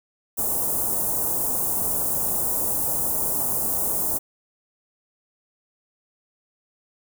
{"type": "band-stop noise", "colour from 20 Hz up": "white", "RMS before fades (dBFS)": -24, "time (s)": [0.37, 4.19], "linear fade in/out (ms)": 20, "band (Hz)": [930, 8500], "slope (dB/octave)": 24, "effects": []}